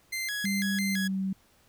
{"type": "tone with vibrato", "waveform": "sawtooth", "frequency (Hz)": 1864.7, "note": "A#6", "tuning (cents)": 0, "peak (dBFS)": -27, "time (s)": [0.12, 1.08], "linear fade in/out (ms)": 10, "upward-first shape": "square", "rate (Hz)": 3, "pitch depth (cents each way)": 190}
{"type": "tone with pitch glide", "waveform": "sine", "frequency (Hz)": [197, 191.61], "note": ["G3", "G3"], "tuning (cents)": [9, -39], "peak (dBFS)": -27, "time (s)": [0.44, 1.33], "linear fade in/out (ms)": 5, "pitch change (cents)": -48, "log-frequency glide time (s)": [0.79, 1.03]}
{"effects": ["pink hiss -63 dBFS RMS until 1.68 s"]}